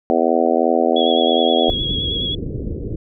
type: harmonic tone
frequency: 82.8 Hz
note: E2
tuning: 8 cents sharp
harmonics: 3 / 4 / 5 / 6 / 7 / 8 / 9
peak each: -21 / -21 / -21 / -21 / -21 / -21 / -21 dBFS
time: 0.1-1.7 s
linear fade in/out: 0 ms
type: tone with vibrato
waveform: sine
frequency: 3336 Hz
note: G#7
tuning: 7 cents sharp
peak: -20 dBFS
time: 0.96-2.35 s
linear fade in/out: 5 ms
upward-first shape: triangle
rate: 9.6 Hz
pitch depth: 33 cents each way
type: low-pass noise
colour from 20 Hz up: pink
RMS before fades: -25 dBFS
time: 1.68-2.96 s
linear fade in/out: 5 ms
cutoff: 480 Hz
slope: 48 dB/octave
effects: none